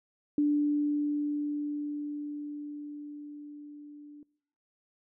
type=tone with level ramp; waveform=sine; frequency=293.7 Hz; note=D4; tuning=in tune; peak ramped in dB=-22 to -46 dBFS; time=0.38-4.23 s; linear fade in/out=2 ms; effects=noise-tail reverb RT60 0.7 s tail -24 dB re dry